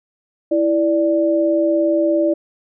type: tone pair together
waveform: sine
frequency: 330 / 587.3 Hz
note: E4 / D5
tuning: +2 / 0 cents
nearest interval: minor seventh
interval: 998 cents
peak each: -16 dBFS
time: 0.51-2.34 s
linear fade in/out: 10 ms
effects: none